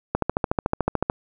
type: click train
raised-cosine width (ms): 1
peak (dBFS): -6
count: 14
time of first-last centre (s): 0.15-1.099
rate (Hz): 13.7
effects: none